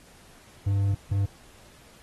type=tone bursts at uneven times; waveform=triangle; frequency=99.3 Hz; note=G2; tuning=23 cents sharp; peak=-19 dBFS; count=2; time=0.66-0.95 / 1.11-1.26 s; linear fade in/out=10 ms; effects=pink hiss -54 dBFS RMS until 2.02 s + AAC 32 kbps